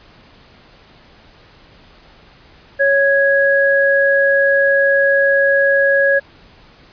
sine tone pair together, 554.4 / 1661.3 Hz, C#5 / G#6, 0 / 0 cents, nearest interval octave + perfect fifth, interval 1900 cents, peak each -13 / -13 dBFS, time 2.79-6.2 s, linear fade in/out 20 ms, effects pink hiss -46 dBFS RMS until 6.92 s + resampled to 11025 Hz

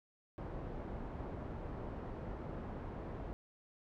pink low-pass noise, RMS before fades -44 dBFS, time 0.38-3.33 s, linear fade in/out 0 ms, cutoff 850 Hz, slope 12 dB/octave, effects none

